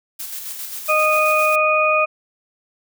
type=noise with tremolo; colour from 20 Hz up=blue; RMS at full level=-29 dBFS; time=0.19-1.56 s; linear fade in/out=10 ms; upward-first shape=square; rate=7.5 Hz; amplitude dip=35%
type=harmonic tone; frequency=618 Hz; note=D#5; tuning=12 cents flat; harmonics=1 / 2 / 4; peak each=-18 / -18 / -18 dBFS; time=0.88-2.06 s; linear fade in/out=20 ms
effects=none